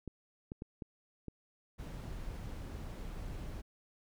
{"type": "clicks", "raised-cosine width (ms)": 3, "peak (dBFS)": -29, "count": 5, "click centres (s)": [0.077, 0.519, 0.621, 0.822, 1.283]}
{"type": "noise", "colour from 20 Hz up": "brown", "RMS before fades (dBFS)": -43, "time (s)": [1.78, 3.62], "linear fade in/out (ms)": 20}
{"effects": []}